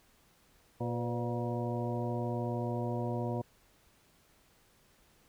harmonic tone with a mistuned harmonic, 119.1 Hz, A#2, 38 cents sharp, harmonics 1 / 2 / 3 / 4 / 5 / 6 / 8, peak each -35 / -38 / -40 / -41 / -42 / -43 / -44 dBFS, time 0.8-3.42 s, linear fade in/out 10 ms, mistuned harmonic 4, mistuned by +72 cents, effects pink hiss -66 dBFS RMS until 5.28 s

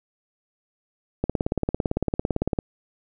click train, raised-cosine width 2 ms, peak -9 dBFS, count 25, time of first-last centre 1.24-2.588 s, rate 17.8 Hz, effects none

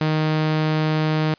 sawtooth tone, 155.56 Hz, D#3, in tune, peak -14 dBFS, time 0.01-1.34 s, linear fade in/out 2 ms, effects white hiss -55 dBFS RMS until 1.38 s + resampled to 11025 Hz

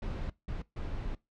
brown noise bursts at uneven times, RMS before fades -36 dBFS, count 3, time 0.02-0.3 / 0.48-0.62 / 0.76-1.15 s, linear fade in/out 5 ms, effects noise-tail reverb RT60 0.2 s tail -20 dB re dry + low-pass 4000 Hz 12 dB/octave

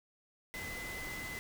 sine tone in noise, 2027 Hz, B6, 45 cents sharp, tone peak -42 dBFS, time 0.54-1.39 s, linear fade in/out 0 ms, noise pink, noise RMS -45 dBFS, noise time 0.54-1.39 s, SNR 0 dB, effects none

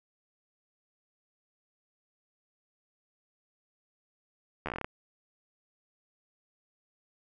slowing click train, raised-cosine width 0.5 ms, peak -19 dBFS, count 10, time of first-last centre 4.66-4.845 s, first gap 12 ms, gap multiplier 1.13, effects none

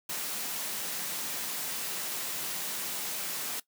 white high-pass noise, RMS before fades -35 dBFS, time 0.09-3.6 s, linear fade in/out 5 ms, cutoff 130 Hz, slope 96 dB/octave, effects noise-tail reverb RT60 0.1 s tail -18 dB re dry

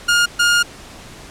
sawtooth tone bursts at uneven times, 1419 Hz, F6, 27 cents sharp, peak -8 dBFS, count 2, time 0.08-0.26 / 0.39-0.63 s, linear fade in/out 10 ms, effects pink hiss -38 dBFS RMS until 1.3 s + low-pass 9000 Hz 12 dB/octave

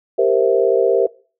sine chord, C dominant seventh, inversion second, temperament equal, 392 / 466.2 / 523.3 / 659.3 Hz, G4 / Bb4 / C5 / E5, 0 / 0 / 0 / 0 cents, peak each -17 / -16 / -18 / -20 dBFS, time 0.18-1.07 s, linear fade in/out 10 ms, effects noise-tail reverb RT60 0.4 s tail -22 dB re dry

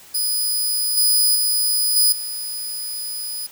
10% pulse tone with level steps, 4978 Hz, D#8, in tune, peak -12 / -7 / -10 / -6 / -19 dBFS, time 0.14-3.47 s, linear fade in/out 10 ms, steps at 0.97 / 1.35 / 1.96 / 2.12 s, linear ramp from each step 5 ms, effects white hiss -45 dBFS RMS until 3.51 s

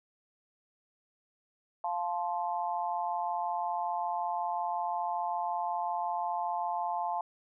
sine chord, F major, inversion none, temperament just, 698.5 / 873.1 / 1047.7 Hz, F5 / A5 / C6, 0 / -14 / +2 cents, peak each -34 / -33 / -38 dBFS, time 1.84-7.21 s, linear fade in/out 2 ms, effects none

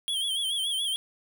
square tone with vibrato, 3240 Hz, G#7, 43 cents flat, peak -27 dBFS, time 0.08-0.96 s, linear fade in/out 0 ms, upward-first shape sine, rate 7 Hz, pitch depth 85 cents each way, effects none

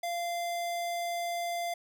square tone, 691 Hz, F5, 19 cents flat, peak -32 dBFS, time 0.03-1.74 s, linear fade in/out 5 ms, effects none

